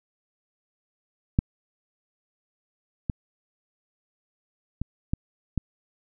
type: clicks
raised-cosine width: 5 ms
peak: -6 / -13 / -16 / -12 / -12 dBFS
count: 5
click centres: 1.389 / 3.098 / 4.816 / 5.135 / 5.577 s
effects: none